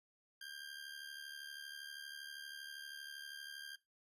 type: tone with amplitude modulation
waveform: 20% pulse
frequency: 1593 Hz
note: G6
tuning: 27 cents sharp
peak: -40 dBFS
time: 0.41-3.76 s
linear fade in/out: 5 ms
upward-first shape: sine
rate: 72.6 Hz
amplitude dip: 70%
effects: noise-tail reverb RT60 0.2 s tail -17 dB re dry + resampled to 32000 Hz